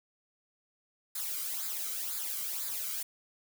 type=noise with flanger; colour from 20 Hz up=blue; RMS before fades=-36 dBFS; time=1.15-3.03 s; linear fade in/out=5 ms; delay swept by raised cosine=0.34 to 1.15 ms; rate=2 Hz; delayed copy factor=-0.7; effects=none